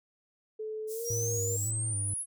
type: tone with pitch glide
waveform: sine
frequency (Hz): 433.7 to 470.2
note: A4 to A#4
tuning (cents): -25 to +15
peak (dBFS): -34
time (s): 0.59-1.57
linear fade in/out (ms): 10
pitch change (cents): +140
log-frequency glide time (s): 0.89-1.05
type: high-pass noise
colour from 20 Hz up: pink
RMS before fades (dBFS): -43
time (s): 0.87-1.72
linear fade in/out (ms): 50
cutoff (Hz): 6900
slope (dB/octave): 24
type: exponential sweep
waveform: sine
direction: up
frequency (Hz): 5580 to 10850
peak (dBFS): -32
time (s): 1.04-2.26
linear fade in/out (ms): 50
type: tone with vibrato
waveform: triangle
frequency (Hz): 105.1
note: G#2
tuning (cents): +21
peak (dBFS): -30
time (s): 1.1-2.14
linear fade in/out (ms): 5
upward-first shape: square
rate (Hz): 1.8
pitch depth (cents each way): 70
effects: none